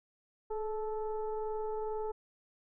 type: tone with frequency modulation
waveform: sine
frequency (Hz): 429.9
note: A4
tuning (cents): -40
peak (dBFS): -33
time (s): 0.5-2.12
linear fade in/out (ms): 10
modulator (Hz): 441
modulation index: 0.92
effects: none